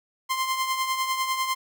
sawtooth tone with tremolo, 1047 Hz, C6, 1 cent sharp, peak -18 dBFS, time 0.29-1.55 s, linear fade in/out 20 ms, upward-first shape triangle, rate 10 Hz, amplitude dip 60%, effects none

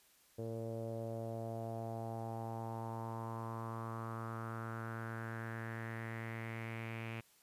sawtooth tone with low-pass filter sweep, 113.6 Hz, A#2, 44 cents flat, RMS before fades -43 dBFS, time 0.38-7.21 s, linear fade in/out 10 ms, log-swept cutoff 500 to 2500 Hz, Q 4.7, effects white hiss -68 dBFS RMS until 7.42 s + resampled to 32000 Hz

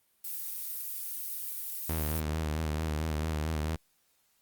violet noise, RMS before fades -37 dBFS, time 0.24-2.2 s, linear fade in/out 5 ms
sawtooth tone with vibrato, 77.78 Hz, D#2, in tune, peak -26 dBFS, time 1.89-3.76 s, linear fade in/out 5 ms, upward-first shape sine, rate 4.5 Hz, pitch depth 60 cents each way
effects white hiss -71 dBFS RMS until 4.41 s + Opus 32 kbps

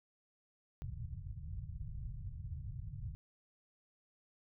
white low-pass noise, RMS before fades -44 dBFS, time 0.82-3.15 s, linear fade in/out 0 ms, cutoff 140 Hz, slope 48 dB/octave, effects none

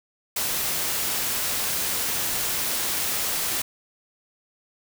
white noise, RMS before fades -26 dBFS, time 0.36-3.62 s, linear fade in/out 5 ms, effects none

